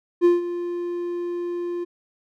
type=tone with ADSR envelope; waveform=triangle; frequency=349.2 Hz; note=F4; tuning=in tune; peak=-9 dBFS; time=0.21-1.85 s; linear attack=39 ms; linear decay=160 ms; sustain=-14 dB; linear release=19 ms; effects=none